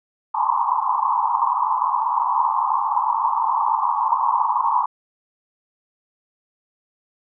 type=band-pass noise; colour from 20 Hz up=white; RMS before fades=-20 dBFS; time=0.34-4.86 s; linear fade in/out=5 ms; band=850 to 1100 Hz; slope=96 dB/octave; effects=none